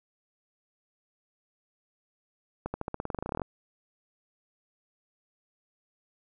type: accelerating click train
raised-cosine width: 1 ms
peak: -18 dBFS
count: 18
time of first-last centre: 2.66-3.418 s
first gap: 80 ms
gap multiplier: 0.92
effects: none